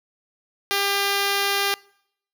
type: tone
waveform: 5% pulse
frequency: 399.3 Hz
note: G4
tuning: 32 cents sharp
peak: -9 dBFS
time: 0.71-1.74 s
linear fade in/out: 0 ms
effects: noise-tail reverb RT60 0.7 s tail -24 dB re dry